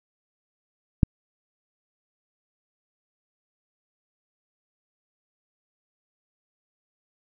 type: click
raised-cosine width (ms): 5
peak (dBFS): -3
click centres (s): 1.032
effects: none